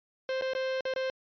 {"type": "tone with dropouts", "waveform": "45% pulse", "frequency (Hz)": 523.3, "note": "C5", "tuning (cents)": 0, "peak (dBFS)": -29, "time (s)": [0.29, 1.1], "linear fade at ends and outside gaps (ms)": 1, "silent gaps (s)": [[0.412, 0.421], [0.535, 0.55], [0.808, 0.853], [0.938, 0.961]], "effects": ["resampled to 11025 Hz"]}